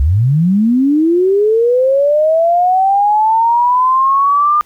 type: linear sweep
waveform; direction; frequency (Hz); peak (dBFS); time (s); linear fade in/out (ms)
sine; up; 61.74 to 1210; -8; 0-4.61; 0
effects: pink hiss -50 dBFS RMS until 4.65 s